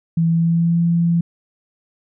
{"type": "tone with pitch glide", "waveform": "sine", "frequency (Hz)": [165.5, 169.56], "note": ["E3", "E3"], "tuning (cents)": [7, 49], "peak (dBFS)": -13, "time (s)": [0.17, 1.21], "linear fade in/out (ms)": 5, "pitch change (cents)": 42, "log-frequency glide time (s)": [0.29, 0.8], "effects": []}